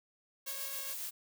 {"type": "tone", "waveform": "5% pulse", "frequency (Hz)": 547, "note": "C#5", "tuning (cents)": -23, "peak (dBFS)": -35, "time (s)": [0.46, 0.94], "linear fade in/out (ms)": 10}
{"type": "noise with tremolo", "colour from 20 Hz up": "blue", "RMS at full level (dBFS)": -39, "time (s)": [0.46, 1.11], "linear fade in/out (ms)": 20, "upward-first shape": "triangle", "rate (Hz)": 7.3, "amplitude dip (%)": 35}
{"effects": []}